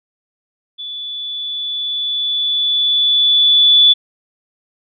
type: tone with level ramp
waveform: sine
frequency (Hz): 3459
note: A7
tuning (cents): -30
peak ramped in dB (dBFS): -25 to -5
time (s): 0.78-3.94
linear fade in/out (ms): 20
effects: none